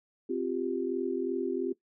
sine chord, C suspended fourth, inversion none, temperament equal, 261.6 / 349.2 / 392 Hz, C4 / F4 / G4, 0 / 0 / 0 cents, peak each -34 / -32 / -33 dBFS, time 0.29-1.73 s, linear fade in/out 10 ms, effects noise-tail reverb RT60 0.1 s tail -17 dB re dry

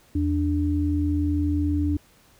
sine tone pair together, 82.42 / 293.7 Hz, E2 / D4, 0 / 0 cents, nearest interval octave + minor seventh, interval 2200 cents, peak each -23 dBFS, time 0.15-1.97 s, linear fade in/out 5 ms, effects pink hiss -57 dBFS RMS until 2.39 s

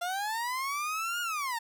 30% pulse linear two-way sweep, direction up then down, 685 to 1442 to 888 Hz, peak -28 dBFS, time 0.01-1.59 s, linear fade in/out 10 ms, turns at 1.21 s, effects none

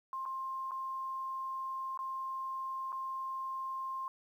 sine tone with dropouts, 1058 Hz, C6, 19 cents sharp, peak -36 dBFS, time 0.13-4.08 s, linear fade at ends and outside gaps 1 ms, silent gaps 0.254-0.26 / 0.71-0.717 / 1.975-1.99 / 2.921-2.927 s, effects 11-bit

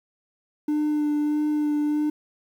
triangle tone with vibrato, 298.7 Hz, D4, 29 cents sharp, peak -18 dBFS, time 0.68-2.1 s, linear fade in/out 5 ms, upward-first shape sine, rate 1.6 Hz, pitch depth 14 cents each way, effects tanh soft clip ceiling -14 dBFS + 9-bit

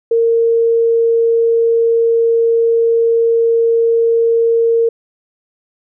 sine tone, 460.4 Hz, A#4, 22 cents flat, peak -9 dBFS, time 0.11-4.89 s, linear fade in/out 5 ms, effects none

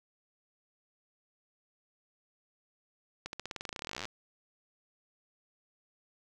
accelerating click train, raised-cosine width 0.2 ms, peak -21 dBFS, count 28, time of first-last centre 3.26-4.054 s, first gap 71 ms, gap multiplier 0.92, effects none

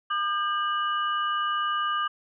sine tone cluster, 1206 / 1595 / 2935 Hz, D6 / G6 / F#7, +46 / +30 / -15 cents, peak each -25 / -32 / -34 dBFS, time 0.1-2.08 s, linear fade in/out 10 ms, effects none

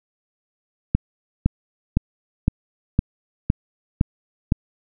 click train, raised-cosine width 5 ms, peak -3 dBFS, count 8, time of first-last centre 0.95-4.521 s, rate 1.96 Hz, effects none

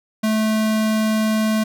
square tone, 217.6 Hz, A3, 19 cents flat, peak -17 dBFS, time 0.23-1.64 s, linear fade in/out 10 ms, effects none

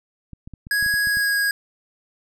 clicks, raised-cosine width 5 ms, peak -25 dBFS, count 9, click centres 0.333 / 0.475 / 0.537 / 0.669 / 0.826 / 0.863 / 0.94 / 1.072 / 1.171 s
square tone with pitch glide, 1661.2 to 1643.1 Hz, G#6 to G#6, 0 to -19 cents, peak -19 dBFS, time 0.71-1.51 s, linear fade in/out 2 ms, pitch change -19 cents, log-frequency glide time 1.06-1.39 s
effects none

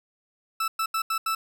40% pulse tone bursts at uneven times, 1318.5 Hz, E6, in tune, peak -23 dBFS, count 5, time 0.6-0.68 / 0.79-0.86 / 0.94-1.02 / 1.1-1.18 / 1.26-1.35 s, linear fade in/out 5 ms, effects none

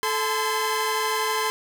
sawtooth tone cluster, 437.1 / 862 / 1029 / 1615 Hz, A4 / A5 / C6 / G#6, -11 / -36 / -29 / -49 cents, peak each -24 / -30 / -21 / -30 dBFS, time 0.03-1.5 s, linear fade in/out 0 ms, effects none

